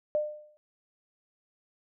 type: tone with exponential decay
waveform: sine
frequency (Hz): 602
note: D5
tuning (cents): +43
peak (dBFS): -22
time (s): 0.15-0.57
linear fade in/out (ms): 0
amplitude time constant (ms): 90
effects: none